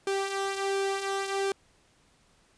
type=tone with flanger; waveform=sawtooth; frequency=392 Hz; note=G4; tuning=in tune; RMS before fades=-30 dBFS; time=0.07-1.52 s; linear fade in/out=2 ms; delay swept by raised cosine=1.5 to 3 ms; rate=1.4 Hz; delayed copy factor=-0.5; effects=pink hiss -64 dBFS RMS until 2.57 s + resampled to 22050 Hz